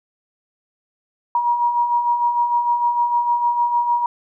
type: beating tone pair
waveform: sine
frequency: 950 / 956.6 Hz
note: A#5 / A#5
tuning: +33 / +44 cents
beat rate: 6.6 Hz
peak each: -25 / -16 dBFS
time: 1.35-4.06 s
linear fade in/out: 2 ms
effects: none